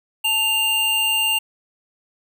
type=tone pair together; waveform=square; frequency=880.1 / 2794 Hz; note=A5 / F7; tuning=0 / 0 cents; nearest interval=octave + minor sixth; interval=2000 cents; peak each=-29 / -18 dBFS; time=0.24-1.39 s; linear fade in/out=10 ms; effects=none